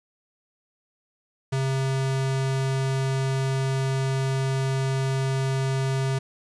square tone, 133.8 Hz, C3, 39 cents sharp, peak -23 dBFS, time 1.52-6.19 s, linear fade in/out 10 ms, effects resampled to 22050 Hz + 9-bit

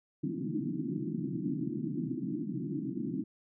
white band-pass noise, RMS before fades -35 dBFS, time 0.23-3.24 s, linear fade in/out 10 ms, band 130 to 340 Hz, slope 96 dB/octave, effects none

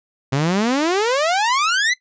sawtooth exponential sweep, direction up, 130 to 2063 Hz, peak -12 dBFS, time 0.32-1.94 s, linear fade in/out 10 ms, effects noise-tail reverb RT60 0.1 s tail -19 dB re dry + resampled to 16000 Hz

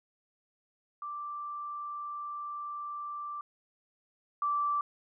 sine tone pair in turn, 1174.7 / 1166.6 Hz, D6 / D6, 0 / -12 cents, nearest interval unison, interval 12 cents, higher first, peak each -36 / -27 dBFS, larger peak second, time 1.02-3.41 / 4.42-4.81 s, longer first, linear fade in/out 2 ms, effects none

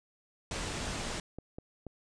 pink low-pass noise, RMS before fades -37 dBFS, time 0.51-1.2 s, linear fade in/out 2 ms, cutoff 9000 Hz, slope 48 dB/octave
clicks, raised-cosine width 2 ms, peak -28 dBFS, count 3, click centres 1.386 / 1.585 / 1.867 s
effects none

